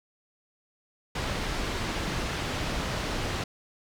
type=low-pass noise; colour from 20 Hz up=pink; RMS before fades=-31 dBFS; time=1.15-3.44 s; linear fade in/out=5 ms; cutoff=5000 Hz; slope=12 dB/octave; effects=none